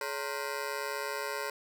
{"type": "ring-modulated tone", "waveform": "15% pulse", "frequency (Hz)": 493.9, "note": "B4", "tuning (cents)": 0, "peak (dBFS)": -24, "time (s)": [0.01, 1.5], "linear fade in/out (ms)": 2, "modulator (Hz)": 69.5, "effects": []}